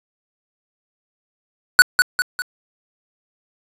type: tone with echo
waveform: square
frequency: 1480 Hz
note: F#6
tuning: in tune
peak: -4 dBFS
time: 1.79-1.82 s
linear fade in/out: 0 ms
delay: 200 ms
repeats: 3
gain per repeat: -6 dB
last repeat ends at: 2.42 s
effects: resampled to 32000 Hz + 7-bit